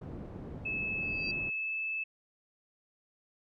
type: low-pass noise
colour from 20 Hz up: white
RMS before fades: -43 dBFS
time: 0.01-1.5 s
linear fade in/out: 10 ms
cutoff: 290 Hz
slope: 12 dB/octave
type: tone with pitch glide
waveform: sine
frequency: 2600 to 2618 Hz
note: E7 to E7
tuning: -24 to -13 cents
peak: -32 dBFS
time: 0.65-2.04 s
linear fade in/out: 10 ms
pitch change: +11 cents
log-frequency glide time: 1.45-1.74 s
type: tone with exponential growth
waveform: sine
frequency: 4699 Hz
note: D8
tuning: in tune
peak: -34 dBFS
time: 1.01-1.31 s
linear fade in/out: 2 ms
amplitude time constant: 65 ms
effects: none